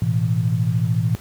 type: chord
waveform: sine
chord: A suspended second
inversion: none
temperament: equal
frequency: 110 / 123.47 / 164.81 Hz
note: A2 / B2 / E3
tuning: 0 / 0 / 0 cents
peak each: -20 / -21 / -22 dBFS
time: 0.02-1.15 s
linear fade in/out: 0 ms
effects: pink hiss -44 dBFS RMS until 1.2 s + high-pass 60 Hz 12 dB/octave